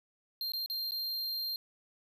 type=tone with dropouts; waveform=square; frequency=4186 Hz; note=C8; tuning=in tune; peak=-34 dBFS; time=0.41-1.56 s; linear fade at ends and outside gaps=1 ms; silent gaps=0.52-0.535 / 0.661-0.699 / 0.909-0.919 s; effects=none